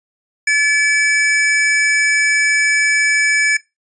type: tone pair together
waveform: square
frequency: 1723.2 / 2297 Hz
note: A6 / D7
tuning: -37 / -39 cents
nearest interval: perfect fourth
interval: 498 cents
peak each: -15 dBFS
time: 0.47-3.57 s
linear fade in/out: 5 ms
effects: noise-tail reverb RT60 0.2 s tail -19 dB re dry + resampled to 22050 Hz